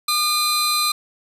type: tone pair together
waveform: sawtooth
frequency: 1209 / 4067 Hz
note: D6 / C8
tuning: +50 / -50 cents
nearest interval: octave + major sixth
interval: 2100 cents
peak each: -17 dBFS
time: 0.08-0.92 s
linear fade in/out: 5 ms
effects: resampled to 32000 Hz + 8-bit